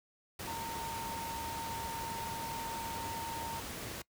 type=tone in noise; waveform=sine; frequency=916 Hz; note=A#5; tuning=31 cents flat; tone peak=-39 dBFS; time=0.47-3.6 s; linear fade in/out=5 ms; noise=pink; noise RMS=-42 dBFS; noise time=0.39-4.02 s; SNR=0 dB; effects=noise-tail reverb RT60 0.1 s tail -22 dB re dry + high-pass 60 Hz 12 dB/octave